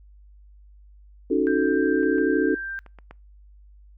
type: chord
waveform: sine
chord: D# half-diminished seventh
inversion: third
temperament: equal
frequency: 277.2 / 311.1 / 370 / 440 Hz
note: C#4 / D#4 / F#4 / A4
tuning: 0 / 0 / 0 / 0 cents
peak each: -24 dBFS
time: 1.3-2.55 s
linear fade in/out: 10 ms
type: tone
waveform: sine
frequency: 1576 Hz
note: G6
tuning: 9 cents sharp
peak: -29 dBFS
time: 1.47-2.79 s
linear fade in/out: 0 ms
type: clicks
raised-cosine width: 0.5 ms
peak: -32 / -30 / -31 / -31 / -26 dBFS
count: 5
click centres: 2.032 / 2.183 / 2.863 / 2.987 / 3.11 s
effects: noise-tail reverb RT60 0.3 s tail -26 dB re dry + added 50 Hz sine -47 dBFS peak until 3.97 s